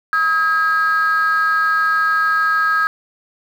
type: ring-modulated tone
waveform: triangle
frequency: 176.6 Hz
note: F3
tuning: 20 cents sharp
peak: -7 dBFS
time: 0.13-2.87 s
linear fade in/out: 0 ms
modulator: 1450 Hz
effects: tanh soft clip ceiling -8 dBFS + 7-bit